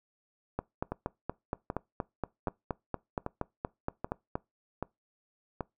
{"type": "two click trains", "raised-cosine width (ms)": 1, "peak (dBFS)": [-19, -17], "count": [7, 17], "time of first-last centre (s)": [[0.92, 5.607], [0.59, 4.355]], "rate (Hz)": [1.28, 4.25], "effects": ["noise-tail reverb RT60 0.2 s tail -23 dB re dry"]}